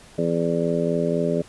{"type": "harmonic tone", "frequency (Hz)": 84, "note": "E2", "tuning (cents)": 33, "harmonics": [2, 3, 4, 5, 6, 7], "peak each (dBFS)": [-25, -27, -30, -25, -31, -26], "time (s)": [0.18, 1.42], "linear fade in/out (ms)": 5, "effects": ["pink hiss -48 dBFS RMS until 1.48 s", "resampled to 24000 Hz"]}